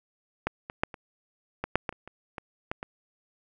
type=clicks; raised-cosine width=0.5 ms; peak=-11 / -21 / -8 / -25 / -15 / -6 / -14 / -30 / -28 / -21 / -15 / -20 dBFS; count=12; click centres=0.47 / 0.699 / 0.835 / 0.942 / 1.64 / 1.756 / 1.892 / 1.926 / 2.076 / 2.382 / 2.715 / 2.829 s; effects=none